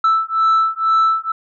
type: beating tone pair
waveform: sine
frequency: 1318.5 / 1320.6 Hz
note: E6 / E6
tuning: 0 / +3 cents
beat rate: 2.1 Hz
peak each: -14 dBFS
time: 0.04-1.32 s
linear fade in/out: 5 ms
effects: tanh soft clip ceiling -9 dBFS